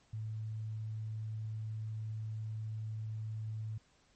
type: tone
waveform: sine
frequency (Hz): 109.3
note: A2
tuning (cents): -11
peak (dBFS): -37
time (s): 0.13-3.78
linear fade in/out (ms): 5
effects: pink hiss -69 dBFS RMS until 4.15 s + MP3 32 kbps